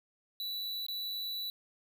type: tone with dropouts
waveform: square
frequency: 3951 Hz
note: B7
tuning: in tune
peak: -36 dBFS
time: 0.4-1.5 s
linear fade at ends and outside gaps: 1 ms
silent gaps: 0.865-0.884 s
effects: none